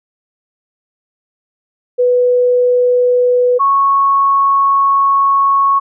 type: tone pair in turn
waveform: sine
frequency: 493.9 / 1104 Hz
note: B4 / C#6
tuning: 0 / -7 cents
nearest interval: octave + major second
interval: 1393 cents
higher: second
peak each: -8 dBFS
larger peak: neither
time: 1.98-3.59 / 3.59-5.8 s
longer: second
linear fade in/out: 20 ms
effects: none